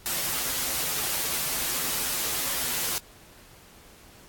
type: noise with comb filter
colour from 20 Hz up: white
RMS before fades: -28 dBFS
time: 0.06-2.98 s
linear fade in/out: 0 ms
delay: 10 ms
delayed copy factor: -0.85
effects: pink hiss -52 dBFS RMS until 4.28 s + AAC 64 kbps